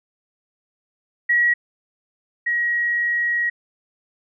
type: tone pair in turn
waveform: sine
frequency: 1914 / 1900.8 Hz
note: A#6 / A#6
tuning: +45 / +33 cents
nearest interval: unison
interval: 12 cents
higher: first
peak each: -14 / -18 dBFS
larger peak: first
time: 1.29-1.54 / 2.46-3.5 s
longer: second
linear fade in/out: 10 ms
effects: none